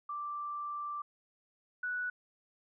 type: tone pair in turn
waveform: sine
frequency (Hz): 1174.7 / 1476.4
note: D6 / F#6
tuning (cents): 0 / -4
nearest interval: major third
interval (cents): 396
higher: second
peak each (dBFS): -36 / -33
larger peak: second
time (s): 0.09-1.02 / 1.83-2.1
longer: first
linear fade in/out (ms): 5
effects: none